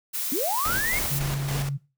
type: noise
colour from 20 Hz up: blue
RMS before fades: -29 dBFS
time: 0.13-1.2 s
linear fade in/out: 20 ms
type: linear sweep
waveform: sine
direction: up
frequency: 238.3 to 2217 Hz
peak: -25 dBFS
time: 0.32-0.99 s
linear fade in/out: 2 ms
type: noise with tremolo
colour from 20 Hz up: pink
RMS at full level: -31 dBFS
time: 0.65-1.69 s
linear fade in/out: 2 ms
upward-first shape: square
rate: 3.6 Hz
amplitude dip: 45%
type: tone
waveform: sine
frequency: 139.6 Hz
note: C#3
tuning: 13 cents sharp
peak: -25 dBFS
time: 1.1-1.78 s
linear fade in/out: 20 ms
effects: noise-tail reverb RT60 0.3 s tail -19 dB re dry